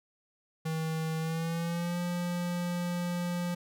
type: tone with pitch glide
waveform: square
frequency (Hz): 160 to 175.49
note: D#3 to F3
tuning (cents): +49 to +9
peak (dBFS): -31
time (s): 0.65-3.55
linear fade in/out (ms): 10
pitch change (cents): +160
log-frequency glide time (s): 1.19-1.99
effects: none